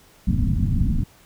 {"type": "low-pass noise", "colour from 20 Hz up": "pink", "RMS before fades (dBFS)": -20, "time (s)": [0.27, 1.04], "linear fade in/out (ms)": 5, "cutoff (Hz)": 250, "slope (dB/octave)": 48, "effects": ["pink hiss -53 dBFS RMS until 1.25 s"]}